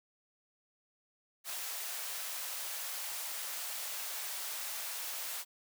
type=high-pass noise; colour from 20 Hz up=white; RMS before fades=-40 dBFS; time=1.44-5.45 s; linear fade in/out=50 ms; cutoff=550 Hz; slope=24 dB/octave; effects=none